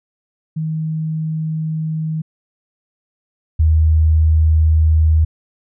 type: tone pair in turn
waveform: sine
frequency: 157.9 / 78.95 Hz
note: D#3 / D#2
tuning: +26 / +26 cents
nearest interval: octave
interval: 1200 cents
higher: first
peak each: -18 / -9 dBFS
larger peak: second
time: 0.56-2.22 / 3.59-5.25 s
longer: neither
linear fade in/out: 10 ms
effects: none